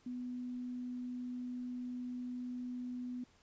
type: tone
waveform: sine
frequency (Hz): 248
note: B3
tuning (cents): +7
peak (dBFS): -39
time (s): 0.06-3.24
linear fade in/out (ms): 5
effects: pink hiss -68 dBFS RMS until 3.42 s + resampled to 16000 Hz